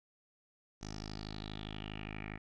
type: tone with low-pass filter sweep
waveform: 10% pulse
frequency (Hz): 52.4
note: G#1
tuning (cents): +16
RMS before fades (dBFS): -44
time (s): 0.81-2.38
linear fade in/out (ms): 10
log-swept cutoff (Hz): 6000 to 2100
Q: 5.9
effects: none